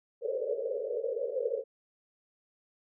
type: band-pass noise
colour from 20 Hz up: pink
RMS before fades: -33 dBFS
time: 0.21-1.64 s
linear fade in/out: 50 ms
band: 430 to 560 Hz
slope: 96 dB/octave
effects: none